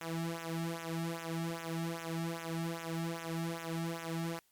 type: tone with flanger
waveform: sawtooth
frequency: 165.7 Hz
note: E3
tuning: 9 cents sharp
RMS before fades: -38 dBFS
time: 0.01-4.39 s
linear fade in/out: 0 ms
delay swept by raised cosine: 0.21 to 2.01 ms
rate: 2.5 Hz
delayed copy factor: -1
effects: white hiss -72 dBFS RMS until 4.51 s + MP3 96 kbps